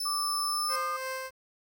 sawtooth tone, 5274 Hz, E8, in tune, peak -28 dBFS, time 0-0.76 s, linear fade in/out 5 ms
sine tone with pitch glide, 1175 to 1217.1 Hz, D6 to D#6, +1 to -39 cents, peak -30 dBFS, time 0.05-0.97 s, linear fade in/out 10 ms, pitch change +60 cents, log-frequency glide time 0.46-0.75 s
15% pulse tone with tremolo, 523.3 Hz, C5, in tune, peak -26 dBFS, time 0.68-1.31 s, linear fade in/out 50 ms, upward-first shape sine, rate 3 Hz, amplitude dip 35%
effects 10-bit

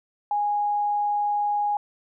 sine tone, 826 Hz, G#5, 10 cents flat, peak -21 dBFS, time 0.31-1.77 s, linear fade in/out 2 ms, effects none

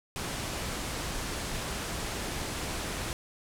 pink low-pass noise, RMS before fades -35 dBFS, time 0.16-3.13 s, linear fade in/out 0 ms, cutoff 11000 Hz, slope 24 dB/octave, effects none

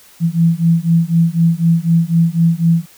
sine beating tone pair, 164.81 / 168.81 Hz, E3 / E3, 0 / +41 cents, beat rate 4 Hz, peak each -13 dBFS, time 0.2-2.86 s, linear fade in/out 50 ms, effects white hiss -45 dBFS RMS until 2.97 s

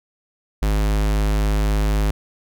square tone, 51.91 Hz, G#1, in tune, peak -17 dBFS, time 0.62-2.11 s, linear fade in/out 5 ms, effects none

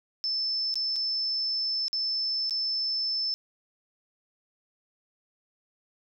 sine tone with dropouts, 5274 Hz, E8, in tune, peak -26 dBFS, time 0.24-3.34 s, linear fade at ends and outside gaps 0 ms, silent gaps 0.741-0.756 / 0.959-0.963 / 1.882-1.93 / 2.496-2.508 s, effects none

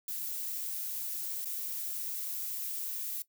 violet noise with dropouts, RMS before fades -37 dBFS, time 0.08-3.22 s, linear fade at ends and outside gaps 2 ms, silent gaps 1.447-1.456 s, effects noise-tail reverb RT60 0.1 s tail -17 dB re dry

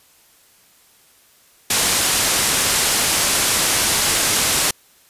white low-pass noise, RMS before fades -18 dBFS, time 1.7-4.71 s, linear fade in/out 5 ms, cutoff 11000 Hz, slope 24 dB/octave, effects white hiss -53 dBFS RMS until 5.09 s + resampled to 32000 Hz

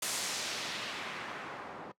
white noise with low-pass filter sweep, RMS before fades -39 dBFS, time 0.02-1.92 s, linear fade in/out 5 ms, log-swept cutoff 9600 to 800 Hz, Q 1, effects noise-tail reverb RT60 0.1 s tail -18 dB re dry + high-pass 150 Hz 12 dB/octave

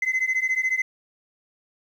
sine beating tone pair, 2040 / 2054 Hz, C7 / C7, -44 / -33 cents, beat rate 14 Hz, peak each -22 dBFS, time 0.02-0.82 s, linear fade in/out 5 ms, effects tanh soft clip ceiling -18 dBFS + 9-bit

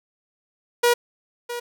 sawtooth tone with echo, 480 Hz, B4, 49 cents flat, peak -11 dBFS, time 0.83-0.94 s, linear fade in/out 10 ms, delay 660 ms, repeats 1, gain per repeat -13 dB, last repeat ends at 1.6 s, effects none

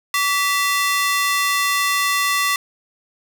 sawtooth ring-modulated tone, 1559 Hz, G6, 10 cents flat, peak -10 dBFS, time 0.14-2.56 s, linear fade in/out 2 ms, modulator 416 Hz, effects none

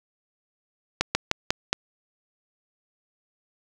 slowing click train, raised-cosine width 0.2 ms, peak -3 dBFS, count 5, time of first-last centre 1.01-1.73 s, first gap 140 ms, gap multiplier 1.17, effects none

